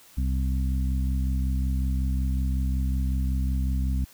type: harmonic tone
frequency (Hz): 65.41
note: C2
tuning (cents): 0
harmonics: 1 / 2 / 3 / 4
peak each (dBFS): -23 / -33 / -34 / -37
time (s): 0.17-4.05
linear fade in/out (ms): 10
effects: white hiss -53 dBFS RMS until 4.13 s